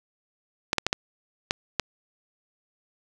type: clicks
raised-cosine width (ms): 0.2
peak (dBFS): -5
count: 6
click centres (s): 0.731 / 0.783 / 0.866 / 0.929 / 1.509 / 1.797
effects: none